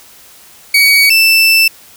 30% pulse tone pair in turn, 2253 / 2658 Hz, C#7 / E7, +28 / +14 cents, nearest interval minor third, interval 286 cents, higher second, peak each -3 dBFS, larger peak neither, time 0.74-1.1 / 1.1-1.68 s, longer second, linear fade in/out 5 ms, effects white hiss -40 dBFS RMS until 1.96 s

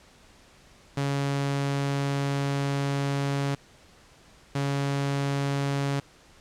sawtooth tone pair in turn, 139.9 / 139.9 Hz, C#3 / C#3, +16 / +16 cents, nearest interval unison, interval 0 cents, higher neither, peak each -21 dBFS, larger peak neither, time 0.97-3.55 / 4.55-6 s, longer first, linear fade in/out 5 ms, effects pink hiss -55 dBFS RMS until 6.4 s + low-pass 8000 Hz 12 dB/octave

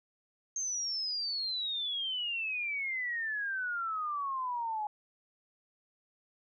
sine exponential sweep, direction down, 6420 to 830.6 Hz, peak -32 dBFS, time 0.56-4.87 s, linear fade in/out 2 ms, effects none

